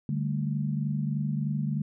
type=chord; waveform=sine; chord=D suspended fourth; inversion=none; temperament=equal with one note detuned; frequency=146.83 / 196.79 / 220 Hz; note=D3 / G3 / A3; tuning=0 / +7 / 0 cents; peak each=-28 / -33 / -33 dBFS; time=0.09-1.82 s; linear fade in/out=2 ms; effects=none